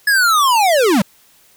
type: linear sweep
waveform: square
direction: down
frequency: 1712 to 172.1 Hz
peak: -11 dBFS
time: 0.07-1.02 s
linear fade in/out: 5 ms
effects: white hiss -51 dBFS RMS until 1.56 s